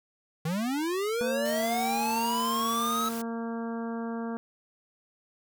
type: linear sweep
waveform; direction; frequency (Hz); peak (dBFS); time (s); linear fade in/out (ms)
square; up; 151.1 to 1303; -28; 0.45-3.09; 5
type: harmonic tone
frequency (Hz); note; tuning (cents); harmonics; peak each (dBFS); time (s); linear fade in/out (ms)
230; A#3; -23; 1 / 2 / 3 / 4 / 5 / 6 / 7; -32 / -38 / -42 / -44 / -46 / -48 / -49; 1.21-4.37; 0
type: noise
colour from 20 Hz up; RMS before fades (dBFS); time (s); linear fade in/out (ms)
white; -41; 1.45-3.22; 5
effects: none